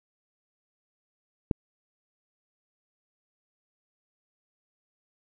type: click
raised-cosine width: 3 ms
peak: -11 dBFS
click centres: 1.512 s
effects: none